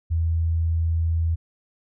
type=tone; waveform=sine; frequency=82.3 Hz; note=E2; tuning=2 cents flat; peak=-19 dBFS; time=0.1-1.36 s; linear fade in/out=20 ms; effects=none